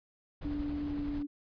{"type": "noise with tremolo", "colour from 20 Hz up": "brown", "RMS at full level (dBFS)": -40, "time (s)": [0.41, 1.23], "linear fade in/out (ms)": 10, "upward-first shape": "square", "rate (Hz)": 11, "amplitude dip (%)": 25}
{"type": "tone with pitch glide", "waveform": "sine", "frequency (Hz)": [291.6, 289.3], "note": ["D4", "D4"], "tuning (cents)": [-12, -26], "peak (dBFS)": -33, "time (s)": [0.44, 1.27], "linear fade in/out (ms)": 20, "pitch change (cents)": -14, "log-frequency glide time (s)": [0.88, 0.99]}
{"effects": ["resampled to 11025 Hz"]}